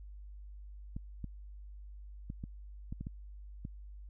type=clicks; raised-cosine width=5 ms; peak=-28 dBFS; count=8; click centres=0.965 / 1.243 / 2.301 / 2.439 / 2.925 / 3.01 / 3.069 / 3.651 s; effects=added 50 Hz sine -46 dBFS peak until 4.09 s